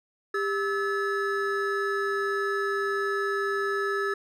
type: tone cluster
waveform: triangle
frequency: 398.4 / 1297 / 1720 Hz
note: G4 / E6 / A6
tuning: +28 / -28 / -40 cents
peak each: -26 / -29 / -29 dBFS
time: 0.34-4.14 s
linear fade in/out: 5 ms
effects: none